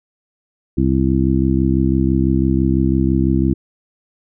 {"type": "harmonic tone", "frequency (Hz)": 66, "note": "C2", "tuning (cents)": 16, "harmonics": [1, 2, 3, 4, 5], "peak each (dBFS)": [-19, -19, -19, -19, -19], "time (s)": [0.77, 3.54], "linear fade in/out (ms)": 10, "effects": []}